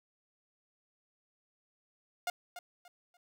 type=tone with echo; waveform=sawtooth; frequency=710 Hz; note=F5; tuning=28 cents sharp; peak=-28 dBFS; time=2.27-2.3 s; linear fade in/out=2 ms; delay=290 ms; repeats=3; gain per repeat=-11 dB; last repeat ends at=3.17 s; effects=none